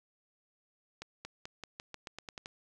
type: accelerating click train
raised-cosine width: 0.2 ms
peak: -25 dBFS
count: 11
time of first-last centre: 1.02-2.459 s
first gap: 230 ms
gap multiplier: 0.89
effects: none